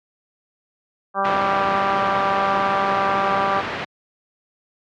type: harmonic tone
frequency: 196 Hz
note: G3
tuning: in tune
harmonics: 1 / 2 / 3 / 4 / 5 / 6 / 7 / 8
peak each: -33 / -32 / -26 / -23 / -27 / -22 / -32 / -32 dBFS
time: 1.14-3.63 s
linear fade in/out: 50 ms
type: low-pass noise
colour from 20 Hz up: white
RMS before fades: -27 dBFS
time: 1.24-3.85 s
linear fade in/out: 10 ms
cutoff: 2000 Hz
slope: 12 dB/octave
effects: high-pass 100 Hz 12 dB/octave + low-pass 4000 Hz 12 dB/octave